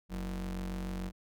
square ring-modulated tone, 69.2 Hz, C#2, 2 cents flat, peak -33 dBFS, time 0.09-1.12 s, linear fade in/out 50 ms, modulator 115 Hz, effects none

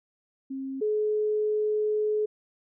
sine tone pair in turn, 268 / 425.4 Hz, C4 / G#4, +42 / +42 cents, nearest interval minor sixth, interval 800 cents, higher second, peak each -31 / -23 dBFS, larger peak second, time 0.5-0.81 / 0.81-2.26 s, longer second, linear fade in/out 10 ms, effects none

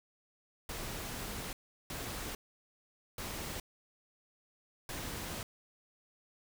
pink noise bursts at uneven times, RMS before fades -41 dBFS, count 4, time 0.69-1.53 / 1.9-2.35 / 3.18-3.6 / 4.89-5.43 s, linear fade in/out 2 ms, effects none

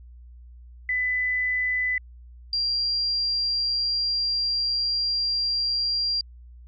sine tone pair in turn, 2000 / 4757 Hz, B6 / D8, +21 / +21 cents, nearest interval octave + minor third, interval 1500 cents, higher second, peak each -22 dBFS, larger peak neither, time 0.89-1.98 / 2.53-6.21 s, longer second, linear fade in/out 2 ms, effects added 60 Hz sine -43 dBFS peak until 6.67 s

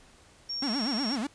sine tone, 5530 Hz, F8, 18 cents flat, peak -31 dBFS, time 0.49-1.16 s, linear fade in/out 10 ms
45% pulse tone with vibrato, 246.9 Hz, B3, in tune, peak -29 dBFS, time 0.62-1.27 s, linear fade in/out 5 ms, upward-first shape sine, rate 8.2 Hz, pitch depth 280 cents each way
effects pink hiss -57 dBFS RMS until 1.34 s + resampled to 22050 Hz

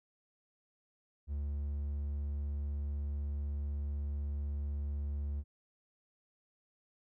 triangle tone, 72 Hz, D2, 34 cents flat, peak -32 dBFS, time 1.27-5.44 s, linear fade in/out 50 ms, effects none

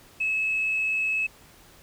sine tone, 2588 Hz, E7, 32 cents flat, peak -22 dBFS, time 0.2-1.27 s, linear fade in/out 10 ms, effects tanh soft clip ceiling -18 dBFS + pink hiss -53 dBFS RMS until 1.82 s

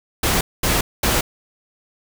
pink noise bursts, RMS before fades -18 dBFS, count 3, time 0.23-1.21 s, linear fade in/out 5 ms, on 180 ms, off 220 ms, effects none

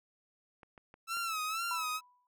clicks, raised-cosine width 0.5 ms, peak -38 dBFS, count 4, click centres 0.632 / 0.778 / 0.941 / 1.17 s
sawtooth tone with vibrato, 1314 Hz, E6, 6 cents flat, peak -30 dBFS, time 1.07-2.01 s, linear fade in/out 50 ms, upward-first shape sine, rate 2.1 Hz, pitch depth 90 cents each way
sine tone with exponential decay, 987.8 Hz, B5, in tune, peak -35 dBFS, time 1.71-2.27 s, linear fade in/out 1 ms, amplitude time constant 120 ms
effects none

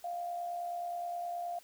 sine tone with amplitude modulation, 698.5 Hz, F5, in tune, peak -33 dBFS, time 0.04-1.59 s, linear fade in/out 5 ms, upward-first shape sine, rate 69.5 Hz, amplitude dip 45%, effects white hiss -60 dBFS RMS until 1.63 s

